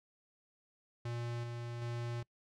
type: tone with tremolo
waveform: square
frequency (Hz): 118.8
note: A#2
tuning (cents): +33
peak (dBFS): -38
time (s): 1.05-2.23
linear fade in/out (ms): 5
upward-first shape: square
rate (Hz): 1.3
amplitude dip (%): 30
effects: noise-tail reverb RT60 0.1 s tail -24 dB re dry + low-pass 6000 Hz 12 dB/octave